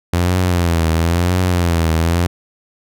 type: tone with vibrato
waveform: sawtooth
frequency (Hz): 86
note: F2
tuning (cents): -26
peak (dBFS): -9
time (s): 0.13-2.27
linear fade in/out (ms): 5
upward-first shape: triangle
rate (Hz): 0.98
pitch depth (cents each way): 120
effects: none